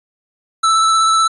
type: tone with vibrato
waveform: square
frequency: 1318.5 Hz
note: E6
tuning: in tune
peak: -11 dBFS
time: 0.63-1.28 s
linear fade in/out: 10 ms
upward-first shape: sine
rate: 16 Hz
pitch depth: 15 cents each way
effects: resampled to 24000 Hz